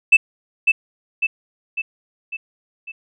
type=tone with echo; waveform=sine; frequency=2637 Hz; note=E7; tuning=in tune; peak=-5 dBFS; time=0.12-0.17 s; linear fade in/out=10 ms; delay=550 ms; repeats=5; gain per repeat=-5 dB; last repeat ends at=2.92 s; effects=tanh soft clip ceiling -2 dBFS